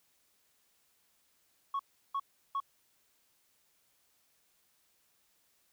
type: tone bursts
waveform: sine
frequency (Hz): 1106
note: C#6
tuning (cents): -4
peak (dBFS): -29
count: 3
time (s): 1.74-2.602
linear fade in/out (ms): 5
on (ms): 54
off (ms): 350
effects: tanh soft clip ceiling -29 dBFS + white hiss -72 dBFS RMS until 5.72 s